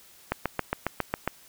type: click train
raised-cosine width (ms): 0.5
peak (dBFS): -10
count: 8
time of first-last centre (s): 0.32-1.276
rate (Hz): 7.32
effects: white hiss -54 dBFS RMS until 1.48 s